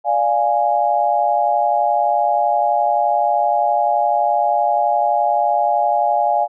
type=chord; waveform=sine; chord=D diminished; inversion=none; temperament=equal; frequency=587.3 / 698.5 / 830.6 Hz; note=D5 / F5 / Ab5; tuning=0 / 0 / 0 cents; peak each=-21 / -17 / -17 dBFS; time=0.04-6.48 s; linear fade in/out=50 ms; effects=none